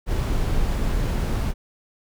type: noise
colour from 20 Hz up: brown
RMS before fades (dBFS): -22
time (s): 0.06-1.54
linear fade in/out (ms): 50
effects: none